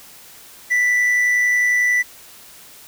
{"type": "tone with amplitude modulation", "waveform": "triangle", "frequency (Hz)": 1975.5, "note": "B6", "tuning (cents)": 0, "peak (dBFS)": -11, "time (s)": [0.7, 2.03], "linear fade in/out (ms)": 20, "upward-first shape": "sine", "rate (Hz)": 111, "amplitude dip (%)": 30, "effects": ["white hiss -43 dBFS RMS until 2.87 s"]}